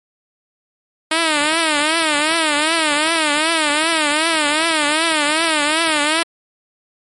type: tone with vibrato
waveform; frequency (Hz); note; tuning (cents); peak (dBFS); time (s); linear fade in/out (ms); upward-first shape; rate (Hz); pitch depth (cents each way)
5% pulse; 311.1; D#4; 0; -3; 1.11-6.23; 5; triangle; 2.6; 140
effects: MP3 48 kbps